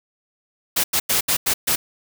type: noise bursts at uneven times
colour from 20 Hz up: white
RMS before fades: -19 dBFS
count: 6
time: 0.76-0.84 / 0.93-1 / 1.09-1.21 / 1.28-1.37 / 1.46-1.54 / 1.67-1.76 s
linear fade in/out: 10 ms
effects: none